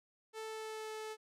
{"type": "tone with pitch glide", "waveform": "sawtooth", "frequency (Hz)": [440, 434.7], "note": ["A4", "A4"], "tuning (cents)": [0, -21], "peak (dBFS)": -38, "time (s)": [0.33, 1.17], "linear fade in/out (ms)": 50, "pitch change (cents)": -21, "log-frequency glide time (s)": [0.45, 0.92], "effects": ["low-pass 11000 Hz 12 dB/octave"]}